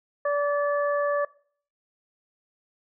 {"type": "harmonic tone", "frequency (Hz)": 578, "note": "D5", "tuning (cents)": -28, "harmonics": [1, 2, 3], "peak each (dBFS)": [-23, -29, -33], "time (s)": [0.25, 1.25], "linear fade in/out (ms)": 5, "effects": ["noise-tail reverb RT60 0.5 s tail -21 dB re dry"]}